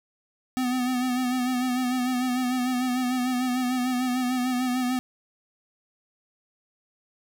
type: tone with vibrato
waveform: square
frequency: 251.6 Hz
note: B3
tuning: 32 cents sharp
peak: -24 dBFS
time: 0.57-4.99 s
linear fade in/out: 0 ms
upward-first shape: sine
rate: 6.7 Hz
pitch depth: 42 cents each way
effects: none